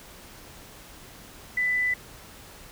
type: tone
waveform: sine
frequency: 1993 Hz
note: B6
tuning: 15 cents sharp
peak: -22 dBFS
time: 1.57-1.94 s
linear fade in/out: 5 ms
effects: pink hiss -47 dBFS RMS until 2.71 s